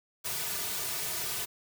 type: noise with comb filter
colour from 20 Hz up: white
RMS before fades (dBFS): -34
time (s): 0.24-1.46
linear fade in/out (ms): 20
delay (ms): 3.7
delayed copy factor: -1
effects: none